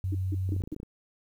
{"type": "tone", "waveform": "sine", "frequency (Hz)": 93.8, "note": "F#2", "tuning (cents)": 24, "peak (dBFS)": -27, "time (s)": [0.04, 0.62], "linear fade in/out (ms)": 0}
{"type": "tone bursts", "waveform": "sine", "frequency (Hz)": 304.7, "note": "D#4", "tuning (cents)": -36, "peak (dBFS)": -32, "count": 4, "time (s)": [0.12, 0.746], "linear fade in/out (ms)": 5, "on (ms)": 29, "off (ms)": 170}
{"type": "clicks", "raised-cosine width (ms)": 3, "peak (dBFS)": -27, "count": 10, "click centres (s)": [0.491, 0.522, 0.564, 0.605, 0.638, 0.675, 0.725, 0.764, 0.801, 0.831]}
{"effects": ["10-bit"]}